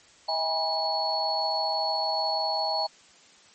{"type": "tone cluster", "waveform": "sine", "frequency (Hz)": [640, 814, 968, 4380], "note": ["D#5", "G#5", "B5", "C#8"], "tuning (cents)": [49, -35, -35, -22], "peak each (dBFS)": [-31, -29, -34, -28], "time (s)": [0.28, 2.87], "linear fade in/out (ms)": 10, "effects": ["white hiss -55 dBFS RMS until 3.54 s", "MP3 32 kbps"]}